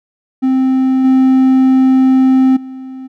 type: tone with level steps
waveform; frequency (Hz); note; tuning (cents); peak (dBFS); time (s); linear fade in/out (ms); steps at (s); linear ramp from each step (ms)
triangle; 261.6; C4; 0; -7 / -4 / -23; 0.42-3.08; 20; 1.04 / 2.56; 10
effects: none